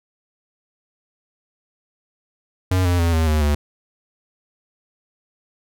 square tone with pitch steps, 92.5 / 88.32 / 84.33 / 80.53 / 76.89 / 73.42 Hz, F#2 / F2 / E2 / E2 / D#2 / D2, 0 / +20 / +40 / -40 / -20 / 0 cents, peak -16 dBFS, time 2.71-3.55 s, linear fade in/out 5 ms, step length 140 ms, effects none

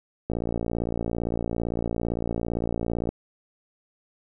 click train, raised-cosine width 2 ms, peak -14 dBFS, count 162, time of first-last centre 0.3-3.09 s, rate 57.7 Hz, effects none

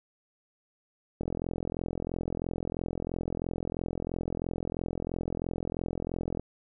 click train, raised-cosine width 2 ms, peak -19 dBFS, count 224, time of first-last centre 1.21-6.396 s, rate 43 Hz, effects none

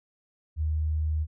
sine tone, 77.5 Hz, D#2, 6 cents flat, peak -24 dBFS, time 0.56-1.27 s, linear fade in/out 50 ms, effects none

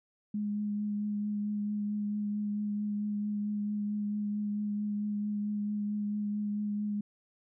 sine tone with vibrato, 207.7 Hz, G#3, in tune, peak -30 dBFS, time 0.34-7.01 s, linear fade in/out 5 ms, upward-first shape triangle, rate 4.5 Hz, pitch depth 17 cents each way, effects none

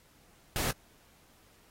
pink noise, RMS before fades -32 dBFS, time 0.56-0.71 s, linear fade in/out 0 ms, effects pink hiss -63 dBFS RMS until 1.7 s + AAC 48 kbps

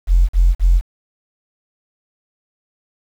sine tone bursts, 43.6 Hz, F1, 2 cents flat, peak -7 dBFS, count 3, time 0.07-0.814 s, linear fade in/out 50 ms, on 220 ms, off 42 ms, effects tanh soft clip ceiling -4 dBFS + 7-bit

